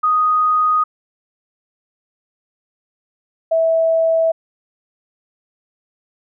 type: tone pair in turn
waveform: sine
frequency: 1244.5 / 653 Hz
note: D#6 / E5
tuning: 0 / -17 cents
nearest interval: major seventh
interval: 1117 cents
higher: first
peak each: -12 dBFS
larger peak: neither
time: 0.03-0.84 / 3.51-4.32 s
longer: neither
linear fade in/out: 10 ms
effects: none